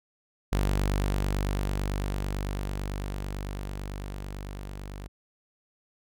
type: tone with level ramp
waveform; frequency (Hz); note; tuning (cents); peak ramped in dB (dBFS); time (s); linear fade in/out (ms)
sawtooth; 49; G1; 0; -19 to -34; 0.52-5.08; 10
effects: none